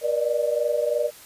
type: tone cluster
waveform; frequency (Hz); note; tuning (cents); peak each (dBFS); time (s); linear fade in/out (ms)
sine; 476.6 / 584 / 607; A#4 / D5 / D#5; +38 / -10 / -43; -25; 0.01-1.11; 50
effects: white hiss -46 dBFS RMS until 1.25 s + resampled to 32000 Hz